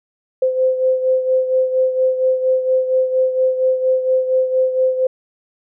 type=beating tone pair; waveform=sine; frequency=516 / 520.3 Hz; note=C5 / C5; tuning=-24 / -10 cents; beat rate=4.3 Hz; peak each=-14 / -21 dBFS; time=0.42-5.07 s; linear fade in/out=5 ms; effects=none